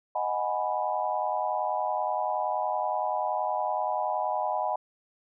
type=chord; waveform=sine; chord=G# minor seventh; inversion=second; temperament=equal; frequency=622.3 / 740 / 830.6 / 987.8 Hz; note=D#5 / F#5 / G#5 / B5; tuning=0 / 0 / 0 / 0 cents; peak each=-32 / -31 / -31 / -32 dBFS; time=0.15-4.76 s; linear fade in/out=5 ms; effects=none